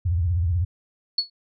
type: tone with vibrato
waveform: sine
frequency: 86.2 Hz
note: F2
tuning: 22 cents flat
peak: -19 dBFS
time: 0.05-0.65 s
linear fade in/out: 10 ms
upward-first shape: triangle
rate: 16 Hz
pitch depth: 210 cents each way
type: tone with exponential decay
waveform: sine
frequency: 4396 Hz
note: C#8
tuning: 15 cents flat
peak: -15 dBFS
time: 1.18-1.3 s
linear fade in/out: 5 ms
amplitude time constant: 24 ms
effects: none

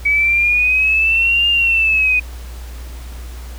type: exponential two-way sweep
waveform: sine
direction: up then down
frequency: 2270 to 2817 to 2478 Hz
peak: -11 dBFS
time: 0.05-2.2 s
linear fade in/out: 10 ms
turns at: 1.48 s
effects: added 60 Hz sine -28 dBFS peak until 3.58 s + pink hiss -40 dBFS RMS until 3.58 s

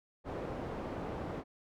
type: low-pass noise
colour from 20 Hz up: white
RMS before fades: -40 dBFS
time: 0.24-1.44 s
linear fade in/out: 50 ms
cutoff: 610 Hz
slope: 12 dB/octave
effects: none

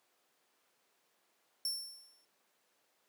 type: tone with exponential decay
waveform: sawtooth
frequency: 5420 Hz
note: E8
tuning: 47 cents sharp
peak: -29 dBFS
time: 1.65-2.25 s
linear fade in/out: 2 ms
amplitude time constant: 130 ms
effects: pink hiss -74 dBFS RMS until 3.08 s + high-pass 400 Hz 12 dB/octave

